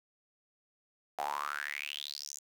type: tone with high-pass filter sweep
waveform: sawtooth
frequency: 72.6 Hz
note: D2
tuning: 19 cents flat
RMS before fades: -39 dBFS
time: 1.18-2.39 s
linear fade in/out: 10 ms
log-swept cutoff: 720 to 7000 Hz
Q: 8.4
effects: 10-bit